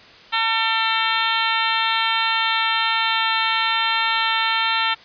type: harmonic tone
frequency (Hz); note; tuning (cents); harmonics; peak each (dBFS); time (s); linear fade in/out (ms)
449.9; A4; +39; 2 / 3 / 4 / 5 / 6 / 7 / 8 / 9; -24 / -24 / -26 / -27 / -27 / -26 / -27 / -30; 0.32-4.95; 20
effects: white hiss -45 dBFS RMS until 5.04 s + resampled to 11025 Hz